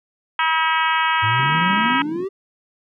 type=harmonic tone; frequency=321.1 Hz; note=E4; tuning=45 cents flat; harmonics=3 / 4 / 5 / 6 / 7 / 8 / 9 / 10; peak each=-20 / -22 / -24 / -26 / -27 / -28 / -29 / -30 dBFS; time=0.39-2.02 s; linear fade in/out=2 ms
type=exponential sweep; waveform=triangle; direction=up; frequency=104.1 to 398.9 Hz; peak=-20 dBFS; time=1.22-2.29 s; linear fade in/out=20 ms
type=band-pass noise; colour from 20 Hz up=pink; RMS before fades=-34 dBFS; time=1.39-2.25 s; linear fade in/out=2 ms; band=150 to 370 Hz; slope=48 dB/octave
effects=none